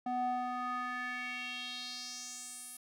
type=tone with band-pass filter sweep; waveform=square; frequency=248.5 Hz; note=B3; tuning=11 cents sharp; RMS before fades=-39 dBFS; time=0.06-2.77 s; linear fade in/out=5 ms; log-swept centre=610 to 11000 Hz; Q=3.3; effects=none